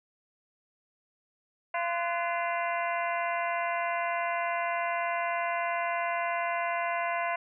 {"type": "harmonic tone with a mistuned harmonic", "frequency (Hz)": 343.3, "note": "F4", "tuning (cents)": -30, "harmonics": [2, 3, 4, 5, 6, 7, 8], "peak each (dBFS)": [-31, -33, -38, -41, -36, -43, -42], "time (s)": [1.74, 7.36], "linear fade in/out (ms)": 5, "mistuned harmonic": 4, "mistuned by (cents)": 140, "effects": []}